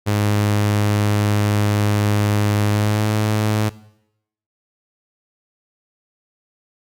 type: tone with pitch glide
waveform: sawtooth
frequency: 103.83 to 106.93 Hz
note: G#2 to A2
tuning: 0 to -49 cents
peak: -12 dBFS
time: 0.06-3.7 s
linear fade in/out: 20 ms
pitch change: +51 cents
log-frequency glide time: 2.68-3.07 s
effects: noise-tail reverb RT60 0.8 s tail -19 dB re dry + Opus 48 kbps